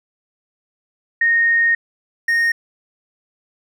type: tone pair in turn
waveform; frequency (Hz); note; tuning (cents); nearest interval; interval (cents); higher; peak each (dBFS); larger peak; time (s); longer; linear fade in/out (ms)
sine / triangle; 1853 / 1853; A#6 / A#6; -11 / -11; unison; 0; neither; -12; neither; 1.21-1.75 / 2.28-2.52; first; 5
effects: none